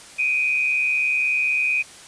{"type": "tone pair together", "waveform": "sine", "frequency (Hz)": [2349, 2489], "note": ["D7", "D#7"], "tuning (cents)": [0, 0], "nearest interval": "minor second", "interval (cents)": 100, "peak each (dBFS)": [-25, -19], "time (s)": [0.18, 1.83], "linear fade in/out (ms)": 20, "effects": ["white hiss -43 dBFS RMS until 2.07 s", "resampled to 22050 Hz"]}